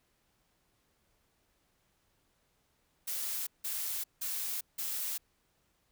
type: noise bursts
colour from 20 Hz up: blue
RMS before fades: -36 dBFS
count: 4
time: 3.07-5.18 s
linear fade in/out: 10 ms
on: 400 ms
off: 170 ms
effects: pink hiss -74 dBFS RMS until 5.91 s